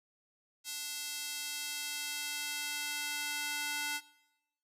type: tone with high-pass filter sweep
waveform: square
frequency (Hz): 293.7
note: D4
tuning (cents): 0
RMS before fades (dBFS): -38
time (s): 0.64-4.01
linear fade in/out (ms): 50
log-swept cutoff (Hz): 4200 to 1600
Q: 0.81
effects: noise-tail reverb RT60 0.9 s tail -20 dB re dry + resampled to 32000 Hz